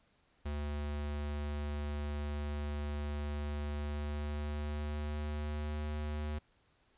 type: tone with pitch glide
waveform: square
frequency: 73.42 to 75.18 Hz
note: D2 to D2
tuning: 0 to +41 cents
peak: -36 dBFS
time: 0.45-6.39 s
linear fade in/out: 10 ms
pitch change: +41 cents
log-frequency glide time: 3.7-5.71 s
effects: pink hiss -71 dBFS RMS until 6.97 s + resampled to 8000 Hz